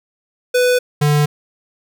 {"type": "tone pair in turn", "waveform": "square", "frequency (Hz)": [496.8, 147.7], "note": ["B4", "D3"], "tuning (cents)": [10, 10], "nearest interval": "octave + major sixth", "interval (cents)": 2100, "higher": "first", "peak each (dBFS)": -12, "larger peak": "neither", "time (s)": [[0.54, 0.79], [1.01, 1.26]], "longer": "neither", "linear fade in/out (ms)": 10, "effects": []}